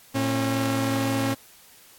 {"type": "tone pair together", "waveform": "sawtooth", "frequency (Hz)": [113, 271.4], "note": ["A2", "C#4"], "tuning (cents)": [47, -36], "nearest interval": "octave + minor third", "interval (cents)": 1517, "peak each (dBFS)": [-23, -20], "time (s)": [0.14, 1.35], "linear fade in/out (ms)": 20, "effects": ["white hiss -52 dBFS RMS until 1.98 s", "AAC 64 kbps"]}